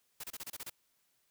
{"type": "noise bursts", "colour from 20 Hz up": "white", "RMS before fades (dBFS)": -43, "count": 8, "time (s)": [0.2, 0.699], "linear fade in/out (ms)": 5, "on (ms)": 37, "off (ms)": 29, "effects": ["white hiss -75 dBFS RMS until 1.3 s"]}